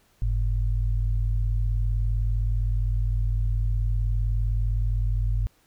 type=tone pair together; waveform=sine; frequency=47.84 / 107.4 Hz; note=G1 / A2; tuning=-41 / -41 cents; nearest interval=octave + major second; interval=1400 cents; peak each=-22 / -27 dBFS; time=0.22-5.47 s; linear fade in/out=0 ms; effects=pink hiss -63 dBFS RMS until 5.66 s